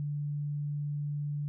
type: tone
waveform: sine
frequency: 146.2 Hz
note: D3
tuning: 7 cents flat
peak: -31 dBFS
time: 0-1.48 s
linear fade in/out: 0 ms
effects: none